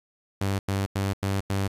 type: tone bursts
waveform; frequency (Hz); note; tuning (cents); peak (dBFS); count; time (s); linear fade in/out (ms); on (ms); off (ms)
sawtooth; 98; G2; 0; -20; 5; 0.41-1.678; 5; 180; 92
effects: resampled to 32000 Hz + 9-bit